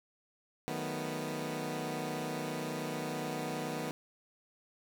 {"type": "chord", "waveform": "15% pulse", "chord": "B dominant seventh", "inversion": "first", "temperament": "equal", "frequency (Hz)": [155.56, 185, 220, 246.9], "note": ["D#3", "F#3", "A3", "B3"], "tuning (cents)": [0, 0, 0, 0], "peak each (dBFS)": [-33, -38, -38, -33], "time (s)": [0.68, 3.91], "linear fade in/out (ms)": 0, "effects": []}